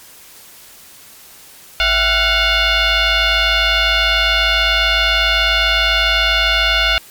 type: tone with frequency modulation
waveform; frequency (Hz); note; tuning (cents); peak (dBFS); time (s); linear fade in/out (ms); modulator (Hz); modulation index
sine; 659.3; E5; 0; -11; 1.8-6.98; 0; 713; 4.8
effects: white hiss -41 dBFS RMS until 7.1 s + MP3 96 kbps